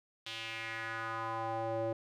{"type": "tone with band-pass filter sweep", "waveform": "square", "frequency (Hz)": 113, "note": "A2", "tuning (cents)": 47, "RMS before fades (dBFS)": -38, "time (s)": [0.26, 1.93], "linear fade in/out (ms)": 5, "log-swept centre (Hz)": [3400, 500], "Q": 2.8, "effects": []}